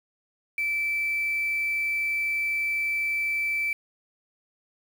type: tone with quantisation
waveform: sine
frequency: 2324 Hz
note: D7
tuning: 19 cents flat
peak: -24 dBFS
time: 0.58-3.73 s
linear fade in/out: 2 ms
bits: 7
effects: none